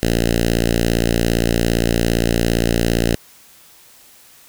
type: tone with notch filter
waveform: 5% pulse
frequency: 57.5 Hz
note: A#1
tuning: 23 cents flat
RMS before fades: -17 dBFS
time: 0.03-3.15 s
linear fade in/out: 0 ms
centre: 1000 Hz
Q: 0.63
effects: white hiss -47 dBFS RMS until 4.48 s